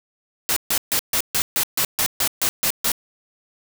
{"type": "noise bursts", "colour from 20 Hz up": "white", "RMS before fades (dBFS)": -20, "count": 12, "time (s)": [0.49, 2.918], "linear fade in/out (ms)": 0, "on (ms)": 74, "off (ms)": 140, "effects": []}